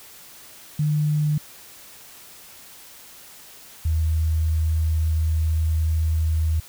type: tone pair in turn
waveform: sine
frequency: 150.3 / 79.62 Hz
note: D3 / D#2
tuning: +40 / +40 cents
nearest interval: major seventh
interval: 1100 cents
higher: first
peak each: -18 dBFS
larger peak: neither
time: 0.79-1.38 / 3.85-6.6 s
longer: second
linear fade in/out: 5 ms
effects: white hiss -45 dBFS RMS until 6.68 s